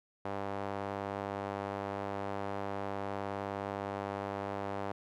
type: tone with band-pass filter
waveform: sawtooth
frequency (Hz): 99.6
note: G2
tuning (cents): +28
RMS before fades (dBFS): -38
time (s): 0.25-4.92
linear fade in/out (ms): 5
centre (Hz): 750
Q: 1.2
effects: none